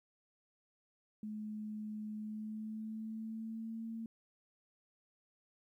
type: tone with pitch glide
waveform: sine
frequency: 213.4 to 226.1 Hz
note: G#3 to A3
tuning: +47 to +47 cents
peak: -40 dBFS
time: 1.23-4.06 s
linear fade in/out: 2 ms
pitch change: +100 cents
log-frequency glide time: 2.16-3.86 s
effects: 13-bit